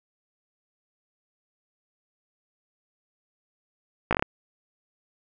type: slowing click train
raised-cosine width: 0.5 ms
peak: -7 dBFS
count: 6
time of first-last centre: 4.11-4.225 s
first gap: 17 ms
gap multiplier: 1.15
effects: none